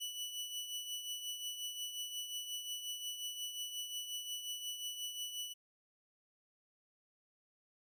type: tone with tremolo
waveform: sawtooth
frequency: 2960 Hz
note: F#7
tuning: in tune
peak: -35 dBFS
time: 0-5.54 s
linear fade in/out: 20 ms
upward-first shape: triangle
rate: 5.6 Hz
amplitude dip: 60%
effects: none